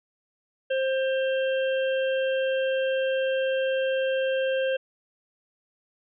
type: harmonic tone with a mistuned harmonic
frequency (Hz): 528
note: C5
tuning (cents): +16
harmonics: 1 / 3 / 5 / 6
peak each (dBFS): -23 / -33 / -37 / -39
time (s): 0.7-4.77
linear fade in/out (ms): 10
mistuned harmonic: 5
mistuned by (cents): +47
effects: none